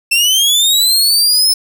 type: linear sweep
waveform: sawtooth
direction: up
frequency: 2666 to 5274 Hz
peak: -6 dBFS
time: 0.11-1.54 s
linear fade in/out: 10 ms
effects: none